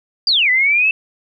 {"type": "exponential two-way sweep", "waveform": "sine", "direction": "down then up", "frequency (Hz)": [4902, 1975.5, 2669], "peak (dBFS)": -11, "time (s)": [0.27, 0.91], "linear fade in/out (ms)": 2, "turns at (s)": 0.5, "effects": []}